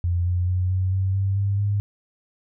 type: tone with pitch steps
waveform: sine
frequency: 87.31 / 89.25 / 91.23 / 93.25 / 95.32 / 97.44 / 99.6 / 101.81 Hz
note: F2 / F2 / F#2 / F#2 / G2 / G2 / G2 / G#2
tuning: 0 / +38 / -24 / +14 / -48 / -10 / +28 / -34 cents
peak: -19 dBFS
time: 0.04-1.8 s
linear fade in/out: 0 ms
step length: 220 ms
effects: none